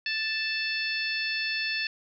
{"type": "harmonic tone", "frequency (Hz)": 880, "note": "A5", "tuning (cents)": 0, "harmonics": [2, 3, 4, 5, 6], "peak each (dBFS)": [-32, -31, -38, -34, -38], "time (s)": [0.06, 1.87], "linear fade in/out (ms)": 2, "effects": []}